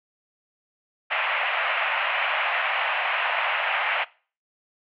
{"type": "band-pass noise", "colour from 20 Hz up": "white", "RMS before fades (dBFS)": -25, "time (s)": [1.1, 4.05], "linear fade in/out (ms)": 20, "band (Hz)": [600, 2800], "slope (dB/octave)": 48, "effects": ["noise-tail reverb RT60 0.4 s tail -22 dB re dry"]}